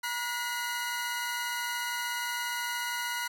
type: tone cluster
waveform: sawtooth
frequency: 959 / 1447 / 2031 Hz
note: A#5 / F#6 / B6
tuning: +49 / -39 / +48 cents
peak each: -32 / -31 / -34 dBFS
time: 0.03-3.28 s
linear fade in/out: 10 ms
effects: none